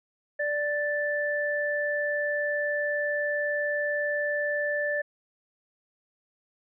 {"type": "tone pair together", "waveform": "sine", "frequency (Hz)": [587.3, 1759.9], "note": ["D5", "A6"], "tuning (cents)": [0, 0], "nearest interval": "octave + perfect fifth", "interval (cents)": 1900, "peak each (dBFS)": -28, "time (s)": [0.39, 5.02], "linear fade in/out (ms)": 10, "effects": []}